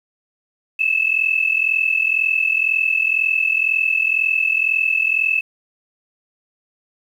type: tone pair together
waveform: sine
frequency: 2595 / 2637 Hz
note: E7 / E7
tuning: -28 / 0 cents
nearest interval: unison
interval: 28 cents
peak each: -18 dBFS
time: 0.79-5.41 s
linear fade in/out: 10 ms
effects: 8-bit